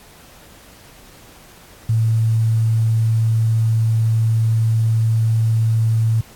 sine tone with quantisation, 112.5 Hz, A2, 39 cents sharp, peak -13 dBFS, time 1.89-6.21 s, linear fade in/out 5 ms, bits 7, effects pink hiss -45 dBFS RMS until 6.35 s + AAC 64 kbps

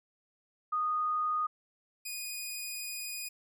sine / 10% pulse tone pair in turn, 1236 / 2472 Hz, D#6 / D#7, -12 / -12 cents, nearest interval octave, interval 1200 cents, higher second, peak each -28 dBFS, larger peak neither, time 0.72-1.47 / 2.05-3.29 s, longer second, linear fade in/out 10 ms, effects none

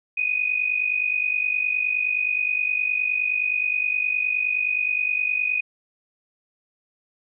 sine tone with amplitude modulation, 2489 Hz, D#7, in tune, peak -17 dBFS, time 0.17-5.61 s, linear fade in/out 10 ms, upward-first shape sine, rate 49.6 Hz, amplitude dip 75%, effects none

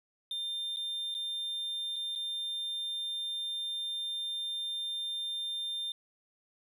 triangle tone with dropouts, 3600 Hz, A7, 39 cents sharp, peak -32 dBFS, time 0.31-5.92 s, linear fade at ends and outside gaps 2 ms, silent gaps 0.762-0.769 / 1.143-1.149 / 1.96-1.963 / 2.153-2.158 s, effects none

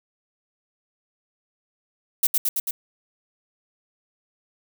violet noise with echo, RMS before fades -18 dBFS, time 2.23-2.27 s, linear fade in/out 5 ms, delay 110 ms, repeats 4, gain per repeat -2 dB, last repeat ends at 2.71 s, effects none

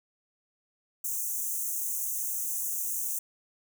white high-pass noise, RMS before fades -32 dBFS, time 1.04-3.19 s, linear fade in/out 5 ms, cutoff 6000 Hz, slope 96 dB/octave, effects none

